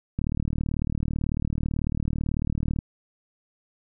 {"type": "click train", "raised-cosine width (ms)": 5, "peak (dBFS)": -14, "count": 100, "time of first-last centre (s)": [0.19, 2.788], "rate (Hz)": 38.1, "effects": []}